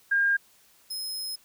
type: tone pair in turn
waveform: sine / sawtooth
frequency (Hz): 1611 / 5132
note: G6 / E8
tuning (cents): +47 / -47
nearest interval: octave + minor sixth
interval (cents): 2006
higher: second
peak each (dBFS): -20 / -29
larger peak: first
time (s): 0.11-0.37 / 0.9-1.36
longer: second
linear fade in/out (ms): 10
effects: white hiss -60 dBFS RMS until 1.44 s